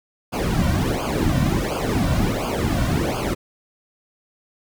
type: noise with flanger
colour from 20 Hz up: brown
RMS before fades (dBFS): -21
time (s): 0.32-3.35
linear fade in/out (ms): 20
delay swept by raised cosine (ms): 0.52 to 2.42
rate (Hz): 1.4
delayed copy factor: -1
effects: none